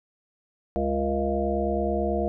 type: harmonic tone with a mistuned harmonic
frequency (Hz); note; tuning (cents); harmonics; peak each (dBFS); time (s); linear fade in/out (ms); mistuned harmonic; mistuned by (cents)
69.2; C#2; -2; 1 / 3 / 5 / 7 / 9 / 10; -30 / -30 / -30 / -30 / -30 / -30; 0.76-2.28; 0; 7; -43
effects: none